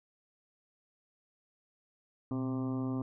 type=harmonic tone with a mistuned harmonic; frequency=130.81 Hz; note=C3; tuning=in tune; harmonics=1 / 2 / 3 / 4 / 5 / 6 / 7 / 8 / 9; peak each=-37 / -33 / -45 / -49 / -50 / -53 / -55 / -51 / -52 dBFS; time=2.31-3.02 s; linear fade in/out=2 ms; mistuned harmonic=1; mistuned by=-100 cents; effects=none